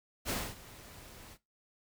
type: noise with ADSR envelope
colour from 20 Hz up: pink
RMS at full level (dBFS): -33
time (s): 0.25-1.38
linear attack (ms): 46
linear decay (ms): 250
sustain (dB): -19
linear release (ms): 57
effects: noise-tail reverb RT60 0.2 s tail -18 dB re dry